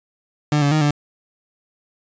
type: tone with pitch steps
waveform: 30% pulse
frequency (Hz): 148.7 / 143.1 / 154.7 / 146.5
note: D3 / D3 / D#3 / D3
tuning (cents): +22 / -45 / -10 / -4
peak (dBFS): -12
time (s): 0.52-0.908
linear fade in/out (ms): 2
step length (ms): 97
effects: resampled to 16000 Hz